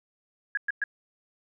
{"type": "tone bursts", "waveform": "sine", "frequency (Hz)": 1658, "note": "G#6", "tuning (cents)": -3, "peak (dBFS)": -24, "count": 3, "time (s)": [0.55, 0.839], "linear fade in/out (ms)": 2, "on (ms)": 23, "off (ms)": 110, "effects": []}